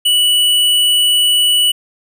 square tone, 2952 Hz, F#7, 5 cents flat, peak -10 dBFS, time 0.05-1.72 s, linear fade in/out 10 ms, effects none

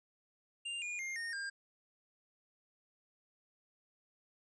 square tone with pitch steps, 2794 / 2432 / 2117 / 1843.4 / 1604.7 Hz, F7 / D#7 / C7 / A#6 / G6, 0 / -40 / +20 / -20 / +40 cents, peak -39 dBFS, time 0.65-1.5 s, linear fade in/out 10 ms, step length 170 ms, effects resampled to 22050 Hz

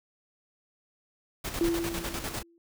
pink noise with tremolo, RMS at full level -33 dBFS, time 1.44-2.43 s, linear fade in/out 10 ms, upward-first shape square, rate 10 Hz, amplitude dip 55%
sine tone with exponential decay, 337.8 Hz, E4, 42 cents sharp, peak -21 dBFS, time 1.61-2.58 s, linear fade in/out 1 ms, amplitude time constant 210 ms
effects none

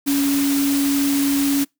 sine tone in noise, 280 Hz, C#4, 18 cents sharp, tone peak -16 dBFS, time 0.06-1.65 s, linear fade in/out 20 ms, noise white, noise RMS -26 dBFS, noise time 0.06-1.65 s, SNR +7 dB, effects noise-tail reverb RT60 0.2 s tail -26 dB re dry

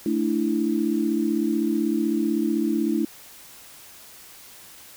sine chord, A suspended fourth, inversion none, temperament equal, 220 / 293.7 / 329.6 Hz, A3 / D4 / E4, 0 / 0 / 0 cents, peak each -25 / -25 / -24 dBFS, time 0.06-3.05 s, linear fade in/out 2 ms, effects white hiss -46 dBFS RMS until 4.96 s

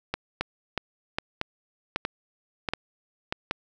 two click trains, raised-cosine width 0.3 ms, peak -10 / -11 dBFS, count 5 / 6, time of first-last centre 0.41-3.511 / 0.14-3.325 s, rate 1.29 / 1.57 Hz, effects none

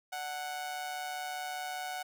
sawtooth tone with amplitude modulation, 740 Hz, F#5, in tune, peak -30 dBFS, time 0.12-2.03 s, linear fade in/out 10 ms, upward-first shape sine, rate 145 Hz, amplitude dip 55%, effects none

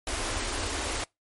pink band-stop noise, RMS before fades -31 dBFS, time 0.07-1.04 s, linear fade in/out 2 ms, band 100 to 250 Hz, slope 48 dB/octave, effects noise-tail reverb RT60 0.2 s tail -26 dB re dry + MP3 48 kbps

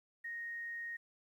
sine tone, 1864.7 Hz, A#6, in tune, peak -40 dBFS, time 0.24-0.97 s, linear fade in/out 10 ms, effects 12-bit

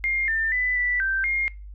sine tone with pitch steps, 2120 / 1794 / 1996 / 1971 / 1562 / 2130 Hz, C7 / A6 / B6 / B6 / G6 / C7, +22 / +33 / +18 / -4 / -7 / +30 cents, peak -21 dBFS, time 0.04-1.48 s, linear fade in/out 0 ms, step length 240 ms, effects noise-tail reverb RT60 0.3 s tail -22 dB re dry + added 50 Hz sine -37 dBFS peak until 1.74 s

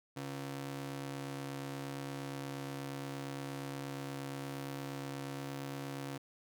sawtooth ring-modulated tone, 207.7 Hz, G#3, in tune, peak -33 dBFS, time 0.16-6.18 s, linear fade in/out 10 ms, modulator 69.6 Hz, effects none

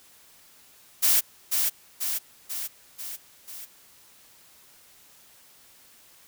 blue noise with echo, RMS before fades -20 dBFS, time 1.02-1.21 s, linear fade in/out 20 ms, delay 490 ms, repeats 5, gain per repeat -4 dB, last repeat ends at 3.66 s, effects white hiss -55 dBFS RMS until 6.27 s

